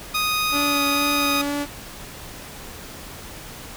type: tone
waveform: 15% pulse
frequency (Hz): 1244.5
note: D#6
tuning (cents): 0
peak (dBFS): -14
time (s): 0.14-1.42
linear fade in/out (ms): 10
type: tone with vibrato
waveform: sawtooth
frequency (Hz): 285.9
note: D4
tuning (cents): -46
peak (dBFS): -19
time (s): 0.51-1.67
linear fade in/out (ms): 50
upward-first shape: sine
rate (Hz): 2.1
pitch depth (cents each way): 15
effects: pink hiss -38 dBFS RMS until 3.76 s